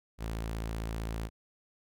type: tone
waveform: sawtooth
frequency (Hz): 55.5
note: A1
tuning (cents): +16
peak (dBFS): -30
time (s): 0.18-1.3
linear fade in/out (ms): 50
effects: none